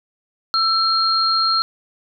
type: tone pair together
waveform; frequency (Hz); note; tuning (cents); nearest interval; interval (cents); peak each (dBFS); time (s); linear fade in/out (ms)
sine; 1332 / 4229; E6 / C8; +18 / +18; octave + minor sixth; 2000; -18 / -17; 0.54-1.62; 0
effects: none